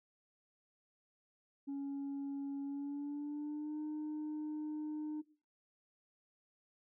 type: tone with pitch glide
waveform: sine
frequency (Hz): 279 to 304.3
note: C#4 to D#4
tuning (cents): +11 to -38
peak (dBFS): -36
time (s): 1.67-5.22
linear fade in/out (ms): 20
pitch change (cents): +151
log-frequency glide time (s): 2.63-3.8
effects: noise-tail reverb RT60 0.4 s tail -20 dB re dry + tanh soft clip ceiling -37 dBFS